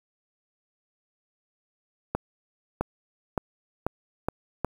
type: accelerating click train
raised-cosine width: 1 ms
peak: -11 dBFS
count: 6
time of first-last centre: 2.15-4.647 s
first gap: 660 ms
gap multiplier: 0.86
effects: 7-bit